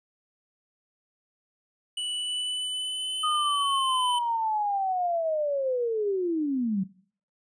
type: tone with pitch glide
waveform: square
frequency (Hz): 2960 to 3048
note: F#7 to G7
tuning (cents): 0 to -49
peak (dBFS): -29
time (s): 1.97-4.19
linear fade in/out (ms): 5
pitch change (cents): +51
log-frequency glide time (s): 2.13-3.36
type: linear sweep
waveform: sine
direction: down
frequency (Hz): 1244.5 to 180.2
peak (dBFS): -24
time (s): 3.23-6.84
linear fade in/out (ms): 10
effects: noise-tail reverb RT60 0.5 s tail -19 dB re dry + resampled to 22050 Hz